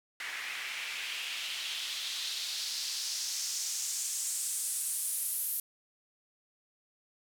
white noise with band-pass filter sweep, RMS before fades -36 dBFS, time 0.2-5.6 s, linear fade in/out 2 ms, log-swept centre 1900 to 12000 Hz, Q 2.3, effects none

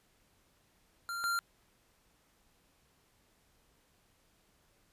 square tone pair in turn, 1385 / 1385 Hz, F6 / F6, -15 / -15 cents, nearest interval unison, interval 0 cents, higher neither, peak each -37 / -31 dBFS, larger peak second, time 1.09-1.24 / 1.24-1.39 s, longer neither, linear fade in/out 0 ms, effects pink hiss -70 dBFS RMS until 4.92 s + resampled to 32000 Hz

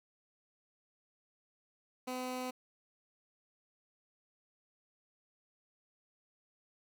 15% pulse tone, 253.8 Hz, B3, 47 cents sharp, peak -31 dBFS, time 2.07-2.51 s, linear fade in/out 10 ms, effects none

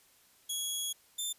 15% pulse tone pair in turn, 3334 / 3559 Hz, G#7 / A7, +6 / +19 cents, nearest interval minor second, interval 113 cents, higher second, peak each -26 dBFS, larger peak neither, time 0.49-0.93 / 1.18-1.33 s, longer first, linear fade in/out 10 ms, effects white hiss -64 dBFS RMS until 1.38 s + resampled to 32000 Hz

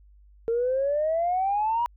sine exponential sweep, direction up, 453.3 to 969 Hz, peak -21 dBFS, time 0.48-1.86 s, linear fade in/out 0 ms, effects tanh soft clip ceiling -17 dBFS + added 50 Hz sine -51 dBFS peak until 1.96 s

